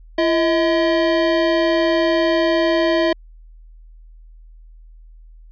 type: tone pair together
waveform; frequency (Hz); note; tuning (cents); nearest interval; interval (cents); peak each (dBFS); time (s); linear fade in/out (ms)
square; 337.4 / 637; E4 / D#5; +40 / +41; major seventh; 1101; -18; 0.18-3.13; 5
effects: added 40 Hz sine -40 dBFS peak until 5.51 s + resampled to 11025 Hz